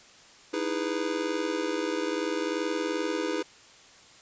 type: chord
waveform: square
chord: E major seventh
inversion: third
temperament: just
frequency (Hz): 309 / 329.6 / 412 / 494.4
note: D#4 / E4 / G#4 / B4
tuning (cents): -12 / 0 / -14 / +2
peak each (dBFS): -34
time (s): 0.53-3.43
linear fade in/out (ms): 10
effects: white hiss -53 dBFS RMS until 4.21 s + resampled to 16000 Hz